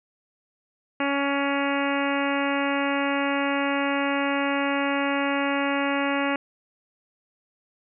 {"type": "harmonic tone", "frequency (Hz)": 280, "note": "C#4", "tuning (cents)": 18, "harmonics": [1, 2, 3, 4, 5, 6, 7, 8, 9, 10], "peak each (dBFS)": [-26, -29, -31, -32, -33, -34, -34, -35, -36, -36], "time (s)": [1, 6.36], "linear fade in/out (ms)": 2, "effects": []}